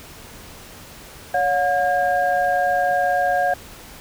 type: tone cluster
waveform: sine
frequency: 562 / 721 / 1617 Hz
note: C#5 / F#5 / G#6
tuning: +24 / -45 / -47 cents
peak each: -23 / -18 / -24 dBFS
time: 1.34-3.54 s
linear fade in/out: 5 ms
effects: pink hiss -41 dBFS RMS until 4 s